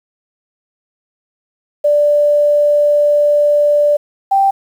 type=tone pair in turn; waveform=sine; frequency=587.3 / 784 Hz; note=D5 / G5; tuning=0 / 0 cents; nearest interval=perfect fourth; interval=500 cents; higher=second; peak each=-8 dBFS; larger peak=neither; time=1.84-3.97 / 4.31-4.51 s; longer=first; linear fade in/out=10 ms; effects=7-bit